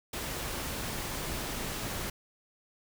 pink noise, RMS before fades -36 dBFS, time 0.13-2.1 s, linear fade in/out 5 ms, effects none

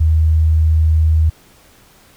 sine tone, 79.2 Hz, D#2, 31 cents sharp, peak -9 dBFS, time 0-1.3 s, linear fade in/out 10 ms, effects pink hiss -48 dBFS RMS until 2.16 s

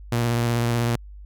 sawtooth tone with vibrato, 118.3 Hz, A#2, 26 cents sharp, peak -16 dBFS, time 0.12-0.96 s, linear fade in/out 5 ms, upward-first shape square, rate 16 Hz, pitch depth 17 cents each way, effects added 50 Hz sine -38 dBFS peak until 1.25 s

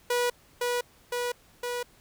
sawtooth tone with echo, 486.8 Hz, B4, 25 cents flat, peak -20 dBFS, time 0.1-0.3 s, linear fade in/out 5 ms, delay 510 ms, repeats 3, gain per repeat -2 dB, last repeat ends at 1.83 s, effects pink hiss -59 dBFS RMS until 2 s

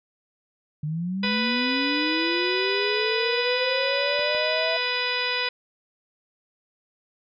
sine linear sweep, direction up, 146.83 to 659.3 Hz, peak -25 dBFS, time 0.83-4.77 s, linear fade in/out 5 ms
harmonic tone, 495.4 Hz, B4, 5 cents sharp, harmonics 1 / 2 / 3 / 4 / 5 / 6 / 7 / 8 / 10, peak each -33 / -33 / -33 / -31 / -29 / -34 / -33 / -33 / -33 dBFS, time 1.23-5.49 s, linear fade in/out 5 ms
clicks, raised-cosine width 1 ms, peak -27 dBFS, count 3, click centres 1.245 / 4.193 / 4.349 s
effects none

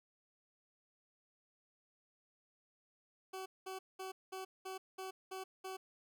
20% pulse tone bursts, 378.5 Hz, F#4, 39 cents sharp, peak -38 dBFS, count 8, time 3.33-5.77 s, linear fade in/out 10 ms, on 130 ms, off 200 ms, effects none

